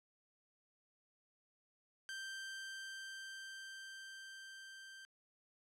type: tone with level ramp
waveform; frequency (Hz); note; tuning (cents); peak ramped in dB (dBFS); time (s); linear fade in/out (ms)
sawtooth; 1568; G6; 0; -40 to -49; 2.09-5.05; 0
effects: low-pass 9000 Hz 12 dB/octave